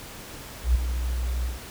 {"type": "tone with ADSR envelope", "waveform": "sine", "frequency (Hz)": 61.1, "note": "B1", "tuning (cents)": -18, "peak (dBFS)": -14, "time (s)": [0.63, 1.6], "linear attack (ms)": 120, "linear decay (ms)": 11, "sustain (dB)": -10, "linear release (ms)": 140, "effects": ["pink hiss -41 dBFS RMS until 1.7 s"]}